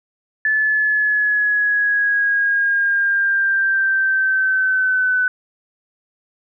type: exponential sweep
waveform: sine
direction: down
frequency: 1738 to 1500 Hz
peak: -14 dBFS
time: 0.45-5.28 s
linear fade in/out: 2 ms
effects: none